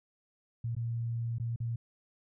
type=tone with dropouts; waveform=sine; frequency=116.54 Hz; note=A#2; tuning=in tune; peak=-31 dBFS; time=0.64-1.76 s; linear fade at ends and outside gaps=5 ms; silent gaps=0.751-0.765 / 1.384-1.398 / 1.561-1.602 s; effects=none

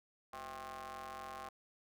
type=ring-modulated tone; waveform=sawtooth; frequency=139.7 Hz; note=C#3; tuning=14 cents sharp; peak=-38 dBFS; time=0.33-1.49 s; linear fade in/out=5 ms; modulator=930 Hz; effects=none

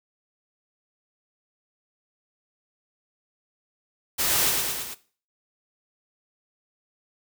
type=noise with echo; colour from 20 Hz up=white; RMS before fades=-24 dBFS; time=4.18-4.51 s; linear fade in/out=20 ms; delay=110 ms; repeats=4; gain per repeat=-3 dB; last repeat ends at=4.95 s; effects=noise-tail reverb RT60 0.4 s tail -17 dB re dry

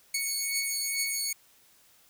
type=beating tone pair; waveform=10% pulse; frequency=2217 / 2219.3 Hz; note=C#7 / C#7; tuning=0 / +1 cents; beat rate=2.3 Hz; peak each=-21 / -24 dBFS; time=0.14-1.33 s; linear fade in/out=5 ms; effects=white hiss -61 dBFS RMS until 2.09 s

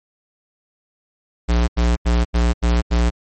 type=tone bursts; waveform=square; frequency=59 Hz; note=A#1; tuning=22 cents sharp; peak=-14 dBFS; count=6; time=1.48-3.105 s; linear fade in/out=20 ms; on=200 ms; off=85 ms; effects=MP3 32 kbps

